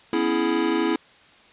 square chord, C# minor seventh, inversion third, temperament equal with one note detuned, 246.9 / 277.2 / 329.6 / 419.9 Hz, B3 / C#4 / E4 / G#4, 0 / 0 / 0 / +19 cents, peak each -29 / -29 / -23 / -28 dBFS, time 0.13-0.96 s, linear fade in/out 2 ms, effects white hiss -52 dBFS RMS until 1.52 s + resampled to 8000 Hz

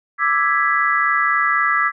sine chord, E dominant seventh, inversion third, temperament equal, 1174.7 / 1318.5 / 1661.2 / 1975.5 Hz, D6 / E6 / G#6 / B6, 0 / 0 / 0 / 0 cents, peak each -20 dBFS, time 0.18-1.92 s, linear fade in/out 50 ms, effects none

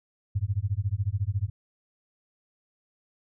sine tone with tremolo, 100.3 Hz, G2, 40 cents sharp, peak -21 dBFS, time 0.35-1.5 s, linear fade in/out 10 ms, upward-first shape sine, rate 14 Hz, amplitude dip 100%, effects none

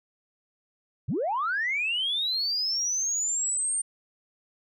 sine linear sweep, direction up, 87.31 to 8870 Hz, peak -24 dBFS, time 1.08-3.82 s, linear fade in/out 10 ms, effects tanh soft clip ceiling -20 dBFS

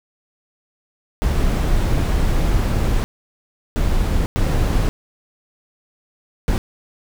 brown noise bursts at uneven times, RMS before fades -17 dBFS, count 4, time 1.22-3.04 / 3.76-4.26 / 4.36-4.89 / 6.48-6.58 s, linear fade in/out 0 ms, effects none

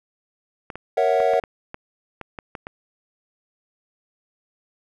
clicks, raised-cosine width 0.5 ms, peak -18 dBFS, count 10, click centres 0.702 / 0.756 / 1.203 / 1.336 / 1.438 / 1.744 / 2.213 / 2.388 / 2.552 / 2.669 s
triangle chord, F# dominant seventh, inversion first, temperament equal, 466.2 / 554.4 / 659.3 / 740 Hz, A#4 / C#5 / E5 / F#5, 0 / 0 / 0 / 0 cents, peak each -20 dBFS, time 0.97-1.4 s, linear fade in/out 5 ms
effects none

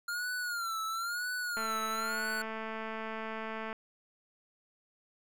square tone with vibrato, 1396.9 Hz, F6, in tune, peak -34 dBFS, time 0.08-2.42 s, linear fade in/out 5 ms, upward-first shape sine, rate 1 Hz, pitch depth 110 cents each way
click train, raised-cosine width 0.5 ms, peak -25 dBFS, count 478, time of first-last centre 1.57-3.728 s, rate 221 Hz
effects none

